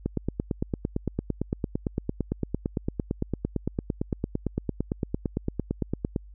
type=click train; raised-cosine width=3 ms; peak=-13 dBFS; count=55; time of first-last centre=0.06-6.162 s; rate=8.85 Hz; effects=added 50 Hz sine -44 dBFS peak until 6.34 s